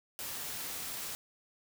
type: noise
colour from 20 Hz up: white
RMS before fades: -40 dBFS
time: 0.19-1.15 s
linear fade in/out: 0 ms
effects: none